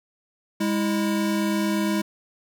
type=tone pair together; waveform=square; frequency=204.8 / 325.1 Hz; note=G#3 / E4; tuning=-24 / -24 cents; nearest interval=minor sixth; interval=800 cents; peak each=-24 / -26 dBFS; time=0.6-2.02 s; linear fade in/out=10 ms; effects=none